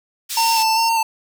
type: band-pass noise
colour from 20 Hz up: pink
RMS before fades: -26 dBFS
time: 0.29-0.64 s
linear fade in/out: 20 ms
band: 3800 to 16000 Hz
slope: 12 dB/octave
type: tone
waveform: sine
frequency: 5310 Hz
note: E8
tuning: 12 cents sharp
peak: -22 dBFS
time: 0.36-0.89 s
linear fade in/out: 2 ms
type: tone with vibrato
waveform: square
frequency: 900 Hz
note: A5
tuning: 39 cents sharp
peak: -16 dBFS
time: 0.37-1.03 s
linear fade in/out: 5 ms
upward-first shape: square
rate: 2.5 Hz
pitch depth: 23 cents each way
effects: none